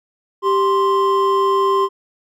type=tone pair together; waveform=triangle; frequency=392 / 1046.5 Hz; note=G4 / C6; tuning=0 / 0 cents; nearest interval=octave + perfect fourth; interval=1700 cents; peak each=-14 dBFS; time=0.42-1.89 s; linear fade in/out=50 ms; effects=none